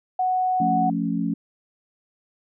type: tone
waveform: sine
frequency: 740 Hz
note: F#5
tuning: in tune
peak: -19 dBFS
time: 0.19-0.9 s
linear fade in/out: 5 ms
type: chord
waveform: sine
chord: F augmented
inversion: none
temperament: equal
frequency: 174.61 / 220 / 277.2 Hz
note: F3 / A3 / C#4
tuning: 0 / 0 / 0 cents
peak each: -26 dBFS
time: 0.6-1.34 s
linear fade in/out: 5 ms
effects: none